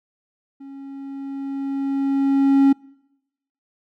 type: tone with level ramp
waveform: triangle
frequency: 274.5 Hz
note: C#4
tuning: 17 cents flat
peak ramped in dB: -34 to -8 dBFS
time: 0.6-2.73 s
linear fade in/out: 10 ms
effects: noise-tail reverb RT60 0.9 s tail -26 dB re dry